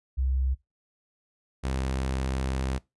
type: tone pair in turn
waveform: sine / sawtooth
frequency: 65.41 / 65.79 Hz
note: C2 / C2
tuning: 0 / +10 cents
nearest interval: unison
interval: 10 cents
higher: second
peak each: -23 dBFS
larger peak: neither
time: 0.17-0.55 / 1.63-2.79 s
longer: second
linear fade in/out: 20 ms
effects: noise-tail reverb RT60 0.2 s tail -21 dB re dry + resampled to 24000 Hz